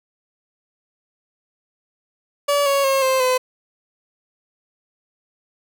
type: tone with pitch steps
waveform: 30% pulse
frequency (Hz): 573 / 556.4 / 540.2 / 524.5 / 509.3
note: D5 / C#5 / C#5 / C5 / C5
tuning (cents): -43 / +6 / -45 / +4 / -47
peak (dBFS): -13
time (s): 2.48-3.38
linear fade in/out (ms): 10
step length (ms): 180
effects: none